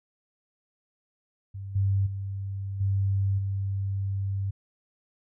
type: tone with level steps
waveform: sine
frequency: 98 Hz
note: G2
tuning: in tune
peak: -34 / -21 / -30 / -22 / -26 dBFS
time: 1.54-4.51 s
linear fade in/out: 10 ms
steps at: 1.75 / 2.06 / 2.8 / 3.38 s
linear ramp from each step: 10 ms
effects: none